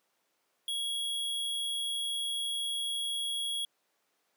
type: tone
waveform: square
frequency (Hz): 3322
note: G#7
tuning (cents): 0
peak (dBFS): -32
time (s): 0.68-3.65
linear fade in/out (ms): 2
effects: pink hiss -75 dBFS RMS until 4.36 s + high-pass 400 Hz 12 dB/octave